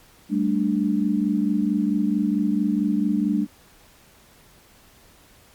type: chord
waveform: sine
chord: G suspended second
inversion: none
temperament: just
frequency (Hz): 196 / 220.5 / 294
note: G3 / A3 / D4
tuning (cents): 0 / +4 / +2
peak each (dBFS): -23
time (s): 0.29-3.47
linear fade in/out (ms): 50
effects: pink hiss -53 dBFS RMS until 5.54 s + MP3 96 kbps